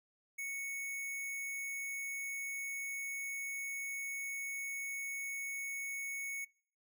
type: tone with sample-and-hold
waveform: sine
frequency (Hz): 2217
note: C#7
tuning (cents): 0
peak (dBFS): -38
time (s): 0.38-6.45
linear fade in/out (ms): 10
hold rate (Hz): 8820
effects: noise-tail reverb RT60 0.5 s tail -24 dB re dry